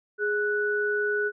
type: tone pair together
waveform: sine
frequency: 415.3 / 1480 Hz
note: G#4 / F#6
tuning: 0 / 0 cents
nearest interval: octave + minor seventh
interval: 2200 cents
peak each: -26 dBFS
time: 0.18-1.32 s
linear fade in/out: 50 ms
effects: none